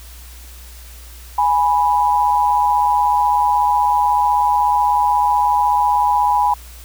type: tone pair together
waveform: sine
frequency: 829 / 985.2 Hz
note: G#5 / B5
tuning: -3 / -5 cents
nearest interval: minor third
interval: 298 cents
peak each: -15 dBFS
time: 1.38-6.54 s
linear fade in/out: 5 ms
effects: added 60 Hz sine -36 dBFS peak until 6.84 s + white hiss -42 dBFS RMS until 6.84 s